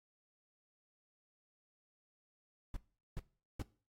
brown noise bursts, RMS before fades -39 dBFS, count 3, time 2.74-3.621 s, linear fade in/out 2 ms, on 27 ms, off 400 ms, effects noise-tail reverb RT60 0.4 s tail -20 dB re dry + AAC 48 kbps

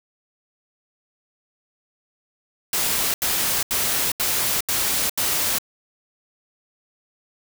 white noise bursts, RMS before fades -22 dBFS, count 6, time 2.73-5.585 s, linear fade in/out 2 ms, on 410 ms, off 79 ms, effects none

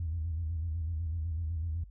sine tone with vibrato, 81.6 Hz, E2, 17 cents flat, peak -30 dBFS, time 0-1.84 s, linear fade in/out 5 ms, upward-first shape square, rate 8 Hz, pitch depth 76 cents each way, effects tanh soft clip ceiling -26 dBFS + added 50 Hz sine -48 dBFS peak until 1.9 s

